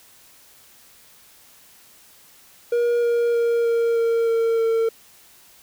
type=tone with pitch steps; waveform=triangle; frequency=475.9 / 472.1 / 468.3 / 464.5 / 460.8 / 457 / 453.4 Hz; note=A#4 / A#4 / A#4 / A#4 / A#4 / A#4 / A#4; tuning=+36 / +22 / +8 / -6 / -20 / -34 / -48 cents; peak=-15 dBFS; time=2.72-4.89 s; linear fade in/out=5 ms; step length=310 ms; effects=white hiss -51 dBFS RMS until 5.62 s